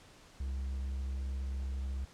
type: tone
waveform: triangle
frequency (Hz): 66.6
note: C2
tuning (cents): +31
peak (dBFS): -32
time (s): 0.4-2.05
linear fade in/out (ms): 5
effects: pink hiss -58 dBFS RMS until 2.13 s + low-pass 8000 Hz 12 dB/octave